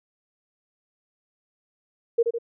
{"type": "tone with echo", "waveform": "sine", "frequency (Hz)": 466.3, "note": "A#4", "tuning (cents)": 1, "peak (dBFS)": -15, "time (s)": [2.18, 2.23], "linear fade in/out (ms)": 10, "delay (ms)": 78, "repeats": 2, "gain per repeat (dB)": -5, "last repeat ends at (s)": 2.386, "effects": []}